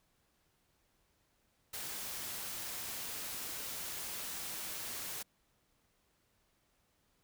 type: noise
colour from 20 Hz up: white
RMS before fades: -42 dBFS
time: 1.73-5.23 s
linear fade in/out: 10 ms
effects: pink hiss -75 dBFS RMS until 7.23 s